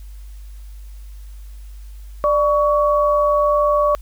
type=tone pair together; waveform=sine; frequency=592 / 1124.7 Hz; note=D5 / C#6; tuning=+14 / +25 cents; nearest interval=major seventh; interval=1111 cents; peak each=-15 / -17 dBFS; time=2.24-3.95 s; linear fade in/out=0 ms; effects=added 50 Hz sine -33 dBFS peak until 4.01 s + white hiss -54 dBFS RMS until 4.01 s